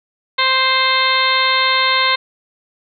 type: harmonic tone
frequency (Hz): 523.3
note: C5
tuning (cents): 0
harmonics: 1 / 2 / 3 / 4 / 5 / 6 / 7 / 8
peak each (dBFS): -26 / -17 / -22 / -18 / -25 / -25 / -20 / -21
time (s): 0.38-2.16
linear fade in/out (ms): 10
effects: none